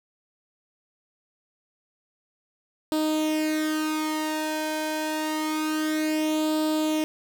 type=tone with flanger; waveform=sawtooth; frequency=310 Hz; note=D#4; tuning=6 cents flat; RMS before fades=-26 dBFS; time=2.92-7.04 s; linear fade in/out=0 ms; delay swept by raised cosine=0.24 to 1.24 ms; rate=0.27 Hz; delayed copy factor=+0.7; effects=none